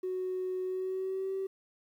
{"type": "tone with pitch glide", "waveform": "triangle", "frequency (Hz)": [370, 384.8], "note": ["F#4", "G4"], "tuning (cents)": [0, -32], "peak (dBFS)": -28, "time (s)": [0.03, 1.47], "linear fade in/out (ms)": 10, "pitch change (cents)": 68, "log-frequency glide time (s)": [0.63, 1.33], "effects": ["tanh soft clip ceiling -29 dBFS", "11-bit"]}